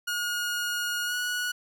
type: tone with pitch glide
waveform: sawtooth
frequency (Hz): 1437 to 1463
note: F6 to F#6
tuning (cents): +49 to -20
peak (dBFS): -24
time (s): 0.07-1.52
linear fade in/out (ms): 10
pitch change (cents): +31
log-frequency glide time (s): 1.05-1.15
effects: none